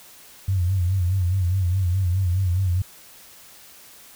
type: tone with vibrato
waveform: sine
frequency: 92 Hz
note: F#2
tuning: 9 cents flat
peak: -18 dBFS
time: 0.48-2.82 s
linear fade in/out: 5 ms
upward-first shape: sine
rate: 4.8 Hz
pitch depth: 98 cents each way
effects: white hiss -47 dBFS RMS until 4.15 s